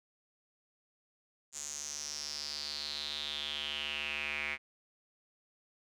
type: tone with band-pass filter sweep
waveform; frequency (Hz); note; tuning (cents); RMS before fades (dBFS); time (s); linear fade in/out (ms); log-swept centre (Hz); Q
square; 73.42; D2; 0; -39; 1.52-4.58; 50; 7100 to 2200; 6.6
effects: none